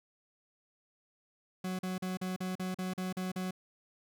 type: tone bursts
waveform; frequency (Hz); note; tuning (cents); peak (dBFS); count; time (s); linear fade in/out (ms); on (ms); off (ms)
40% pulse; 185; F#3; 0; -33; 10; 1.64-3.509; 5; 150; 41
effects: none